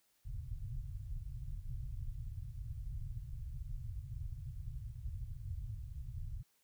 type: low-pass noise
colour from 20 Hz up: pink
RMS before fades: -43 dBFS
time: 0.25-6.43 s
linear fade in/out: 10 ms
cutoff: 140 Hz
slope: 96 dB/octave
effects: white hiss -75 dBFS RMS until 6.63 s